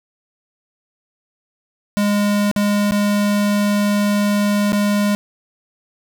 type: tone with dropouts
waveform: square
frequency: 205.3 Hz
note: G#3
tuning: 20 cents flat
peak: -15 dBFS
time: 1.97-5.15 s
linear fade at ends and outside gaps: 0 ms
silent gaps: 2.514-2.562 / 2.91-2.92 / 4.721-4.73 s
effects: none